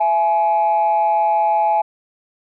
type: tone pair together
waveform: sine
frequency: 670 / 844.1 Hz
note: E5 / G#5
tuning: +28 / +28 cents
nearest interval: major third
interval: 400 cents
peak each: -18 / -13 dBFS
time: 0-1.82 s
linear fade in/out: 10 ms
effects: tanh soft clip ceiling -9 dBFS